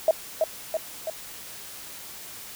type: tone with echo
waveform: sine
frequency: 638 Hz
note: D#5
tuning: 43 cents sharp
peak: -14 dBFS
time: 0.08-0.11 s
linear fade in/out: 2 ms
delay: 330 ms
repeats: 3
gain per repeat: -4 dB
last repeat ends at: 1.1 s
effects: white hiss -41 dBFS RMS until 2.55 s

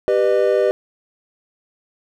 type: chord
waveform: triangle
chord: G augmented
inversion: none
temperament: equal with one note detuned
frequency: 392 / 493.9 / 608 Hz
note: G4 / B4 / D#5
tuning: 0 / 0 / -40 cents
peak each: -16 dBFS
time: 0.08-0.71 s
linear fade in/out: 0 ms
effects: none

